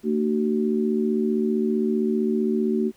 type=harmonic tone; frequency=75.4 Hz; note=D2; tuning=46 cents sharp; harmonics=3 / 4 / 5; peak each=-22 / -29 / -24 dBFS; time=0.03-2.92 s; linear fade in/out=50 ms; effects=pink hiss -58 dBFS RMS until 2.96 s